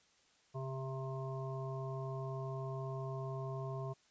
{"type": "harmonic tone with a mistuned harmonic", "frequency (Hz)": 132.7, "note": "C3", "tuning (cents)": 25, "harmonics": [1, 3, 5, 7, 8], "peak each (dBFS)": [-40, -46, -47, -55, -50], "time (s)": [0.54, 3.94], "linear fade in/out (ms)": 20, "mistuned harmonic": 1, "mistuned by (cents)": 16, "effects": ["white hiss -70 dBFS RMS until 4.1 s", "resampled to 16000 Hz"]}